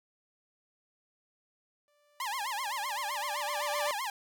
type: tone with exponential growth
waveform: sawtooth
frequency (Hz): 587.3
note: D5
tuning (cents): 0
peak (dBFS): -26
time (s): 1.88-3.91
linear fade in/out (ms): 0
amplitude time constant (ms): 440
type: tone with vibrato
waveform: sawtooth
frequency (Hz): 932.3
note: A#5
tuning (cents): 0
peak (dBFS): -29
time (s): 2.2-4.1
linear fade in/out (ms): 2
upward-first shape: sine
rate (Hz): 7.8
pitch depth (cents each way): 260
effects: none